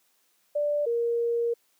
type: tone pair in turn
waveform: sine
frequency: 587.3 / 469.1 Hz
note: D5 / A#4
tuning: 0 / +11 cents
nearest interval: major third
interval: 389 cents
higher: first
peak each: -23 dBFS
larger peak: neither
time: 0.55-0.86 / 0.86-1.54 s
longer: second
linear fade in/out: 10 ms
effects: white hiss -68 dBFS RMS until 1.79 s + high-pass 200 Hz 12 dB/octave